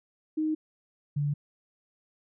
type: tone pair in turn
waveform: sine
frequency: 311.1 / 145.13 Hz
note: D#4 / D3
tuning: 0 / -20 cents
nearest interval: octave + minor second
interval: 1320 cents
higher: first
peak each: -25 dBFS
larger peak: neither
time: 0.37-0.55 / 1.16-1.34 s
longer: neither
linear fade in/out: 10 ms
effects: none